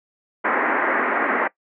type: band-pass noise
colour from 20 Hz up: white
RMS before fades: -21 dBFS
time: 0.44-1.48 s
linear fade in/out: 10 ms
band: 230 to 2000 Hz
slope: 48 dB/octave
effects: noise-tail reverb RT60 0.1 s tail -20 dB re dry